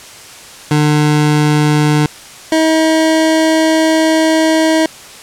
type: tone pair in turn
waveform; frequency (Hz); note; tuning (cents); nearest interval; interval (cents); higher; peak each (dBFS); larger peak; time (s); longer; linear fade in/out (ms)
25% pulse; 150 / 318.8; D3 / D#4; +37 / +42; octave + minor second; 1305; second; -5; neither; 0.71-2.06 / 2.52-4.86; second; 2
effects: white hiss -34 dBFS RMS until 5.22 s + low-pass 9000 Hz 12 dB/octave